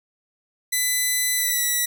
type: tone with pitch glide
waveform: 5% pulse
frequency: 2000 to 1949.8 Hz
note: B6 to B6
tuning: +21 to -23 cents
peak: -10 dBFS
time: 0.72-1.86 s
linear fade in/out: 10 ms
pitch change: -44 cents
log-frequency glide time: 1.36-1.64 s
effects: none